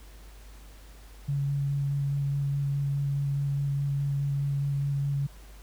sine tone with vibrato, 140.5 Hz, C#3, 24 cents sharp, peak -25 dBFS, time 1.28-5.27 s, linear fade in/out 10 ms, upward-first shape square, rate 4.8 Hz, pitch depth 8 cents each way, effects added 50 Hz sine -46 dBFS peak until 5.62 s + pink hiss -55 dBFS RMS until 5.62 s

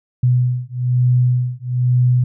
sine beating tone pair, 124 / 125.1 Hz, B2 / B2, +7 / +23 cents, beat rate 1.1 Hz, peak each -16 dBFS, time 0.23-2.24 s, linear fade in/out 5 ms, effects none

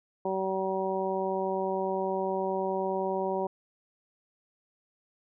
harmonic tone, 190.5 Hz, G3, 49 cents flat, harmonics 1 / 2 / 3 / 4 / 5, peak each -37 / -31 / -33 / -35 / -35 dBFS, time 0.25-3.47 s, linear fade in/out 5 ms, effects none

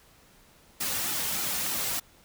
white noise with flanger, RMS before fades -30 dBFS, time 0.8-2 s, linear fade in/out 10 ms, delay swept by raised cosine 1.8 to 3.1 ms, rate 3.3 Hz, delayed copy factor -0.5, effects pink hiss -58 dBFS RMS until 2.24 s

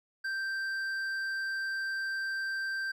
sine tone with hard clipping, 1568 Hz, G6, in tune, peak -33 dBFS, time 0.24-2.92 s, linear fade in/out 10 ms, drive 6 dB, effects none

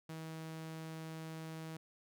sawtooth tone, 160.3 Hz, E3, 48 cents flat, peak -40 dBFS, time 0.09-1.77 s, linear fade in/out 5 ms, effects none

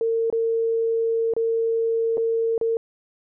sine tone with dropouts, 455.3 Hz, A#4, 41 cents flat, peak -19 dBFS, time 0.01-2.77 s, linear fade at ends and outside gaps 1 ms, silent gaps 0.301-0.326 / 1.337-1.365 / 2.172-2.179 / 2.579-2.612 s, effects none

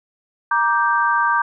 sine chord, G minor, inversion first, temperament just, 940.8 / 1176 / 1568 Hz, Bb5 / D6 / G6, +16 / +2 / 0 cents, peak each -19 dBFS, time 0.51-1.42 s, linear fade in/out 5 ms, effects none

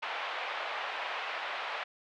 pink band-pass noise, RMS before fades -37 dBFS, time 0.02-1.84 s, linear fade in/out 10 ms, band 640 to 3200 Hz, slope 24 dB/octave, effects none

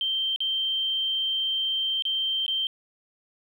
triangle tone with dropouts, 3136 Hz, G7, in tune, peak -20 dBFS, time 0.01-2.67 s, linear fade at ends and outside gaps 1 ms, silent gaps 0.361-0.404 / 2.023-2.052 / 2.464-2.48 s, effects tanh soft clip ceiling -22 dBFS

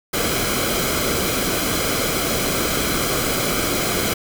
pink noise with comb filter, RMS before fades -21 dBFS, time 0.13-4.14 s, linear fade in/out 10 ms, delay 1.1 ms, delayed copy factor -0.6, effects none

